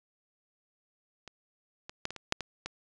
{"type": "clicks", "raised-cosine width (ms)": 0.2, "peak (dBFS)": [-27, -24, -14, -22, -25, -8, -18, -19], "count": 8, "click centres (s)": [1.277, 1.895, 2.054, 2.106, 2.163, 2.324, 2.407, 2.66], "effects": ["resampled to 22050 Hz"]}